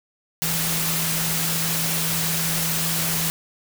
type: tone in noise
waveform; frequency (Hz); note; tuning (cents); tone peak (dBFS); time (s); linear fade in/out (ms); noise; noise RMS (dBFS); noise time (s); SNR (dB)
sine; 163.6; E3; -13; -28; 0.42-3.3; 0; white; -24; 0.42-3.3; -7
effects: none